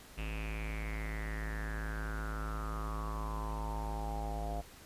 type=tone with low-pass filter sweep; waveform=square; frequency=53.7 Hz; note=A1; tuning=41 cents flat; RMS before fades=-38 dBFS; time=0.17-4.62 s; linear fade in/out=20 ms; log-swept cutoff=2700 to 700 Hz; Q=8.2; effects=pink hiss -55 dBFS RMS until 4.85 s + resampled to 32000 Hz